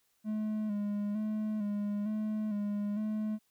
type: tone with vibrato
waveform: triangle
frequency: 210 Hz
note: G#3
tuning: 19 cents sharp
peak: -29 dBFS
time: 0.24-3.39 s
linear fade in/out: 50 ms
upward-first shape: square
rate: 1.1 Hz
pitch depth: 37 cents each way
effects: white hiss -74 dBFS RMS until 3.5 s